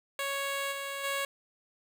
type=tone with level steps; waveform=10% pulse; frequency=554.4 Hz; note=C#5; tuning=in tune; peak=-23 / -27 / -22 dBFS; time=0.19-1.25 s; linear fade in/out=2 ms; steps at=0.71 / 1.03 s; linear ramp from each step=20 ms; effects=none